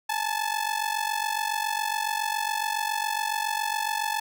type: ring-modulated tone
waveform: sawtooth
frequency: 868 Hz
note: A5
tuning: 24 cents flat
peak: -19 dBFS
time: 0.09-4.2 s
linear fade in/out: 5 ms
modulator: 23.6 Hz
effects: none